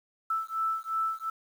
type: beating tone pair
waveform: sine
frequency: 1318.5 / 1321.3 Hz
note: E6 / E6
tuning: 0 / +4 cents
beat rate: 2.8 Hz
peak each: -31 dBFS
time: 0.3-1.3 s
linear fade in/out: 5 ms
effects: 9-bit

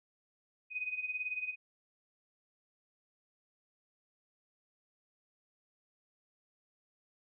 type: tone with tremolo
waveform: sine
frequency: 2500 Hz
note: D#7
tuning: 8 cents sharp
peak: -32 dBFS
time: 0.7-1.56 s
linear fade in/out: 50 ms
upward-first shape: sine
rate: 18 Hz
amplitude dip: 75%
effects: none

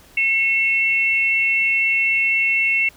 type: tone pair together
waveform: sine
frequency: 2186 / 2698 Hz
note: C#7 / E7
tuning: -25 / +40 cents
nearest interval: major third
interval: 365 cents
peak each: -18 dBFS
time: 0.17-2.89 s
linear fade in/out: 5 ms
effects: pink hiss -49 dBFS RMS until 2.96 s

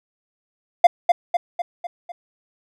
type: tone with echo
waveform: triangle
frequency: 698.5 Hz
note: F5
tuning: in tune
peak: -3 dBFS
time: 0.84-0.87 s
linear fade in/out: 5 ms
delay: 250 ms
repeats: 5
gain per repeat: -5 dB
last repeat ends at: 2.12 s
effects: none

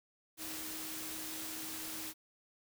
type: tone in noise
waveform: sine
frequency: 315.5 Hz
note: D#4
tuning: 24 cents sharp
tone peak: -49 dBFS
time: 0.37-2.14 s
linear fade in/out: 50 ms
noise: white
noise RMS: -43 dBFS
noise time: 0.37-2.14 s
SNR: -9 dB
effects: none

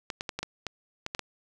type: clicks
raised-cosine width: 0.2 ms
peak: -15 dBFS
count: 9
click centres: 0.102 / 0.209 / 0.292 / 0.39 / 0.43 / 0.667 / 1.064 / 1.149 / 1.193 s
effects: none

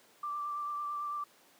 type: tone with vibrato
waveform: sine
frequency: 1174.7 Hz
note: D6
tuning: in tune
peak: -34 dBFS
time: 0.23-1.24 s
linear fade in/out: 5 ms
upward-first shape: triangle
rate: 9 Hz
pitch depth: 22 cents each way
effects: pink hiss -62 dBFS RMS until 1.59 s + high-pass 300 Hz 12 dB/octave

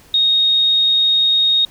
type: tone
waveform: sine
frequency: 3729 Hz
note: A#7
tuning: in tune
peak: -11 dBFS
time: 0.14-1.65 s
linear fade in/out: 2 ms
effects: pink hiss -47 dBFS RMS until 1.7 s

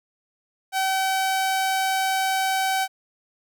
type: tone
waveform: sawtooth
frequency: 765 Hz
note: G5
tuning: 42 cents flat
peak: -17 dBFS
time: 0.72-2.88 s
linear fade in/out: 50 ms
effects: none

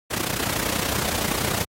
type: noise with amplitude modulation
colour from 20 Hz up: pink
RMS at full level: -22 dBFS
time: 0.1-1.65 s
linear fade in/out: 20 ms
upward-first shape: sine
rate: 30.6 Hz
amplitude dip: 70%
effects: high-pass 80 Hz 12 dB/octave + AAC 48 kbps

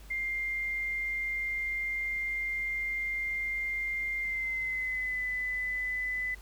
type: tone with pitch glide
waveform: sine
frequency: 2100 to 2004 Hz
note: C7 to B6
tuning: +6 to +25 cents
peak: -30 dBFS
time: 0.1-6.35 s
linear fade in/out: 10 ms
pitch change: -81 cents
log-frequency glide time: 4.21-5.21 s
effects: added 50 Hz sine -47 dBFS peak until 6.41 s + pink hiss -56 dBFS RMS until 6.41 s

